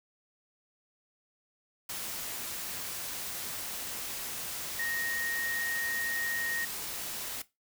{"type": "tone in noise", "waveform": "sine", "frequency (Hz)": 1864.7, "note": "A#6", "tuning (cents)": 0, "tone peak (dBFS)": -32, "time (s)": [4.79, 6.65], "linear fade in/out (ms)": 5, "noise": "white", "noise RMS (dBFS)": -38, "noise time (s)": [1.89, 7.42], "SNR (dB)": 3, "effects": ["noise-tail reverb RT60 0.2 s tail -17 dB re dry"]}